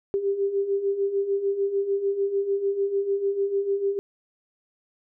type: beating tone pair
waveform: sine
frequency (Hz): 392 / 398.7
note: G4 / G4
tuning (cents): 0 / +29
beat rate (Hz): 6.7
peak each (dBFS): -29 / -23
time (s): 0.14-3.99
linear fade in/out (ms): 0
effects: none